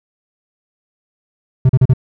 triangle tone bursts, 129.1 Hz, C3, 23 cents flat, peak -4 dBFS, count 4, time 1.65-1.936 s, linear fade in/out 5 ms, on 43 ms, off 38 ms, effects none

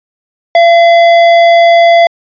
sine tone with tanh clipping, 680 Hz, F5, 46 cents flat, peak -4 dBFS, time 0.55-2.07 s, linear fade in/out 2 ms, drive 14 dB, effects resampled to 11025 Hz

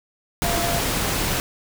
sine tone in noise, 687 Hz, F5, 29 cents flat, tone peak -25 dBFS, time 0.44-0.79 s, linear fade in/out 0 ms, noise pink, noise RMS -23 dBFS, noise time 0.42-1.4 s, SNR -5 dB, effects none

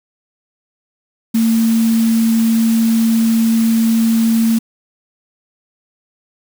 sine tone in noise, 226.7 Hz, A#3, 48 cents flat, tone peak -10 dBFS, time 1.34-4.59 s, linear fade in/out 10 ms, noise white, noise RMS -28 dBFS, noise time 1.34-4.59 s, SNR +15 dB, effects none

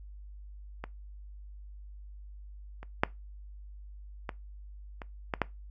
clicks, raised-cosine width 0.5 ms, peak -22 / -29 / -7 / -19 / -25 / -14 / -10 dBFS, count 7, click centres 0.84 / 2.83 / 3.035 / 4.292 / 5.018 / 5.338 / 5.417 s, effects noise-tail reverb RT60 0.2 s tail -21 dB re dry + added 50 Hz sine -44 dBFS peak until 5.7 s

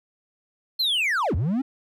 triangle linear two-way sweep, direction down then up, 4286 to 68.9 to 281.6 Hz, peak -19 dBFS, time 0.79-1.62 s, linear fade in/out 10 ms, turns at 1.35 s, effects none

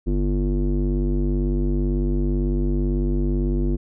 square tone with low-pass filter, 49 Hz, G1, in tune, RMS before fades -21 dBFS, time 0.06-3.77 s, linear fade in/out 20 ms, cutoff 310 Hz, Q 4.7, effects none

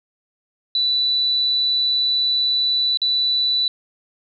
sine tone with dropouts, 3969 Hz, B7, 8 cents sharp, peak -16 dBFS, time 0.75-3.68 s, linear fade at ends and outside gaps 2 ms, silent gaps 2.973-3.017 s, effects none

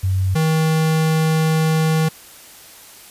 sine / square tone pair in turn, 94.4 / 158.76 Hz, F#2 / D#3, +35 / +35 cents, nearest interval major sixth, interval 900 cents, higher second, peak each -15 dBFS, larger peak neither, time 0.03-0.35 / 0.35-2.09 s, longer second, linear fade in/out 10 ms, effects white hiss -42 dBFS RMS until 3.1 s + resampled to 32000 Hz

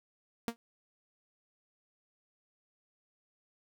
sawtooth tone with exponential decay, 232.7 Hz, A#3, 3 cents flat, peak -24 dBFS, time 0.48-0.56 s, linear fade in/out 0 ms, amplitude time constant 16 ms, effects none

